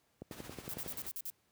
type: click train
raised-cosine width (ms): 2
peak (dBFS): -30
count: 8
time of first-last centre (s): 0.22-0.862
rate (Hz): 10.9
type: noise with tremolo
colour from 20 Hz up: pink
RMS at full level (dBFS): -48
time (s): 0.31-1.09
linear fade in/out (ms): 2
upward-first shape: sine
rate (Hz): 15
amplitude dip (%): 50
type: noise bursts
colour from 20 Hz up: violet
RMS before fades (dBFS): -41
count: 7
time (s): 0.69-1.301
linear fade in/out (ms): 0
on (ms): 47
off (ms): 47
effects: pink hiss -74 dBFS RMS until 1.51 s + high-pass 80 Hz 12 dB/octave